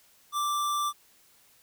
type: tone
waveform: square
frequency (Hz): 1174.7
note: D6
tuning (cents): 0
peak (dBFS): -27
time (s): 0.32-0.93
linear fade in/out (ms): 50
effects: white hiss -61 dBFS RMS until 1.62 s